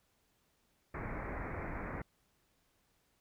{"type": "low-pass noise", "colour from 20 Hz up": "pink", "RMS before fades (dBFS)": -41, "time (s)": [0.94, 2.02], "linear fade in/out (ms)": 5, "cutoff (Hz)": 2300, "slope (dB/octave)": 96, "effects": ["pink hiss -75 dBFS RMS until 3.2 s"]}